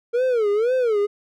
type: tone with vibrato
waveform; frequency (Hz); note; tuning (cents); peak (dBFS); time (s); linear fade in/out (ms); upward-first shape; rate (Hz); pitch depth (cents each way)
triangle; 458.6; A#4; -28; -15; 0.13-1.07; 20; sine; 2; 210
effects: none